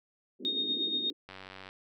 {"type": "band-pass noise", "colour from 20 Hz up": "pink", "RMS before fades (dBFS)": -42, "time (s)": [0.39, 1.13], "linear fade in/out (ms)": 20, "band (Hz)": [230, 410], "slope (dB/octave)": 48}
{"type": "tone with tremolo", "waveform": "sine", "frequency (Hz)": 3703, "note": "A#7", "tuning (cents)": -12, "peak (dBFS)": -27, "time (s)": [0.45, 1.1], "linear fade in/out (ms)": 0, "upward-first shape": "sine", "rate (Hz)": 8.4, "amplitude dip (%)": 50}
{"type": "click train", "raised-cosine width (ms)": 0.3, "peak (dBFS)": -29, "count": 39, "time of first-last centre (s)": [1.29, 1.69], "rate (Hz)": 95.1}
{"effects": []}